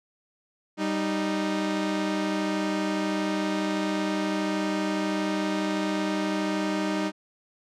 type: tone pair together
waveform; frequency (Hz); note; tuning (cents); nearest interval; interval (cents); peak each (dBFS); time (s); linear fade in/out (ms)
sawtooth; 195.5 / 309.5; G3 / D#4; -4 / -9; minor sixth; 795; -25 / -23; 0.77-7.12; 50
effects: low-pass 6000 Hz 12 dB/octave